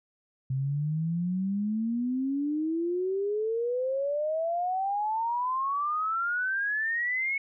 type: exponential sweep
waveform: sine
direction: up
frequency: 129.8 to 2217 Hz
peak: -26 dBFS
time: 0.5-7.38 s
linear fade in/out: 5 ms
effects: none